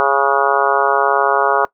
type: harmonic tone with a mistuned harmonic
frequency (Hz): 138.59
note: C#3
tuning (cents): 0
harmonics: 3 / 4 / 5 / 6 / 7 / 8 / 9 / 10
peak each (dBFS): -20 / -20 / -20 / -20 / -20 / -20 / -20 / -20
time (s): 0-1.65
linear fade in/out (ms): 0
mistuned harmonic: 10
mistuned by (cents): +64
effects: noise-tail reverb RT60 0.1 s tail -21 dB re dry